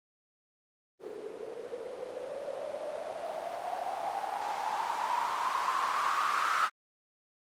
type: noise with low-pass filter sweep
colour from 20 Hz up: violet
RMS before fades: -34 dBFS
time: 0.99-6.7 s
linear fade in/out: 50 ms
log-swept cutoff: 410 to 1300 Hz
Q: 8.5
effects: Opus 32 kbps